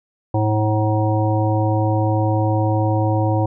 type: harmonic tone with a mistuned harmonic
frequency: 107.9 Hz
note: A2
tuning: 33 cents flat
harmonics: 1 / 3 / 5 / 7 / 9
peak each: -17 / -22 / -24 / -25 / -27 dBFS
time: 0.34-3.46 s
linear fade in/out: 5 ms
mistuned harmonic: 9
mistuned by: -53 cents
effects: none